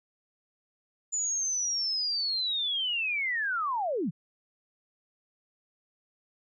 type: linear sweep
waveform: sine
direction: down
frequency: 7040 to 129.9 Hz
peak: -27 dBFS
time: 1.12-4.11 s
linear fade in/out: 20 ms
effects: none

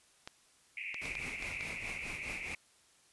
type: clicks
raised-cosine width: 0.2 ms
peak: -25 dBFS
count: 6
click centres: 0.275 / 0.944 / 1.056 / 1.153 / 1.425 / 1.609 s
type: band-pass noise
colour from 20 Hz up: pink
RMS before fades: -42 dBFS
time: 0.77-2.55 s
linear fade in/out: 2 ms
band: 2100 to 2600 Hz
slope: 96 dB/octave
type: noise with tremolo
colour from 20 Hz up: pink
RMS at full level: -44 dBFS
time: 1.01-2.55 s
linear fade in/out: 10 ms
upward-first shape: triangle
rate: 4.8 Hz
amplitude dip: 75%
effects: white hiss -66 dBFS RMS until 3.12 s + resampled to 24000 Hz

